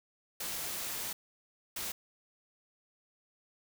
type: noise bursts at uneven times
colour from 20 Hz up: white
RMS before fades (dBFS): -38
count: 2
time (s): 0.4-1.13 / 1.76-1.92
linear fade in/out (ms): 5
effects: none